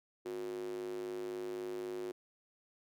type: tone with high-pass filter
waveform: square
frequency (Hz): 51.91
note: G#1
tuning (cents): 0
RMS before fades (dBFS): -41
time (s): 0.25-2.12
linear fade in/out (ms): 10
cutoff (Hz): 360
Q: 6.9
effects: none